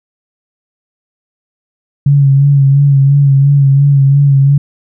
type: tone with vibrato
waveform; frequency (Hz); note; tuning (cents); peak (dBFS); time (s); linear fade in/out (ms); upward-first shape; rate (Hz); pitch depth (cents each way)
sine; 139.5; C#3; +11; -4; 2.06-4.58; 5; sine; 2.9; 38
effects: none